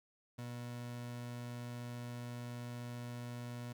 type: tone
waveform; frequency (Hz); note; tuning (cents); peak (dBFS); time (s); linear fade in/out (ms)
30% pulse; 121; B2; -35; -40; 0.38-3.73; 10
effects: 13-bit